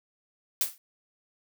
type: noise with exponential decay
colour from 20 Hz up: blue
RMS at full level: -22 dBFS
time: 0.61-0.78 s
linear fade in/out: 1 ms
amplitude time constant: 36 ms
effects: none